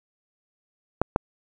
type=clicks; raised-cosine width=1 ms; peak=-5 dBFS; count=2; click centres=1.016 / 1.161 s; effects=none